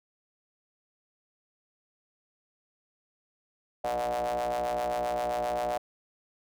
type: ring-modulated tone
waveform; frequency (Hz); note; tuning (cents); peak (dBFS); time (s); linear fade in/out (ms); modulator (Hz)
45% pulse; 60.8; B1; -26; -25; 3.84-5.78; 5; 665
effects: none